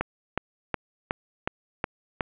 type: click train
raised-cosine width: 0.5 ms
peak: -10 dBFS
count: 7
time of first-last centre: 0.01-2.208 s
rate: 2.73 Hz
effects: resampled to 8000 Hz + 7-bit